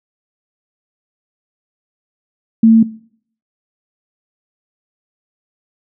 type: tone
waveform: sine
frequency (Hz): 225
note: A3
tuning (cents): +39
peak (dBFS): -4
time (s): 2.63-2.83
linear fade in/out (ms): 5
effects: noise-tail reverb RT60 0.6 s tail -20 dB re dry